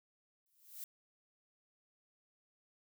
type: noise with exponential growth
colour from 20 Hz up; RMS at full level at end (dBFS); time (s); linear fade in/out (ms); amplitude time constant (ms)
violet; -43; 0.46-0.84; 1; 81
effects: none